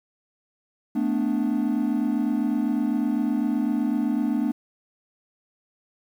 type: tone cluster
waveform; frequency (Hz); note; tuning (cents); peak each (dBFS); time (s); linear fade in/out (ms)
triangle; 221.2 / 249.1 / 293.2; A3 / B3 / D4; +9 / +15 / -3; -23; 0.95-4.52; 10
effects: tanh soft clip ceiling -13 dBFS + 9-bit